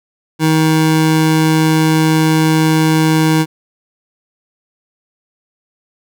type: tone pair together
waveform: square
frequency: 158 / 316 Hz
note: D#3 / D#4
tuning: +27 / +27 cents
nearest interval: octave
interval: 1200 cents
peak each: -13 dBFS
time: 0.39-3.46 s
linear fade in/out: 50 ms
effects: none